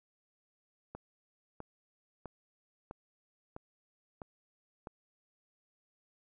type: click train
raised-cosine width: 1 ms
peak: -29 dBFS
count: 7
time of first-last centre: 0.95-4.872 s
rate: 1.53 Hz
effects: none